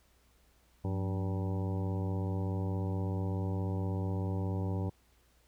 harmonic tone with a mistuned harmonic, 96.5 Hz, G2, 27 cents flat, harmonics 1 / 2 / 3 / 4 / 5 / 6 / 8 / 9 / 10, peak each -32 / -38 / -42 / -44 / -46 / -48 / -50 / -51 / -52 dBFS, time 0.84-4.9 s, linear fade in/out 10 ms, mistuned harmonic 2, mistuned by -110 cents, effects added 60 Hz sine -67 dBFS peak until 5.47 s + pink hiss -69 dBFS RMS until 5.47 s

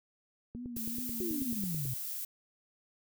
click train, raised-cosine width 3 ms, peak -31 dBFS, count 13, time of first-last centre 0.55-1.854 s, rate 9.2 Hz
sine tone with vibrato, 236.6 Hz, A#3, 26 cents sharp, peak -39 dBFS, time 0.55-1.57 s, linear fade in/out 5 ms, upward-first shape triangle, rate 2.6 Hz, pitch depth 92 cents each way
violet noise, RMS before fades -39 dBFS, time 0.76-2.25 s, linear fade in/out 5 ms
sine exponential sweep, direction down, 379.2 to 120 Hz, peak -34 dBFS, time 1.2-1.94 s, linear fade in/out 5 ms
effects none

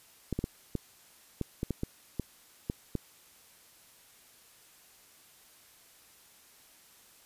clicks, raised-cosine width 3 ms, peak -18 dBFS, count 11, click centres 0.327 / 0.39 / 0.441 / 0.753 / 1.413 / 1.631 / 1.707 / 1.834 / 2.197 / 2.699 / 2.953 s, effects white hiss -59 dBFS RMS until 7.25 s + resampled to 32000 Hz

